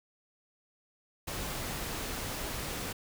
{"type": "noise", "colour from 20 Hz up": "pink", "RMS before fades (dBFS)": -37, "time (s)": [1.27, 2.93], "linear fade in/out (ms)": 10, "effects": []}